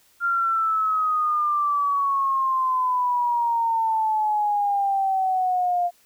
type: exponential sweep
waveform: sine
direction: down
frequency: 1396.9 to 698.5 Hz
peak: -19 dBFS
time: 0.2-5.91 s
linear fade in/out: 50 ms
effects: white hiss -59 dBFS RMS until 6.05 s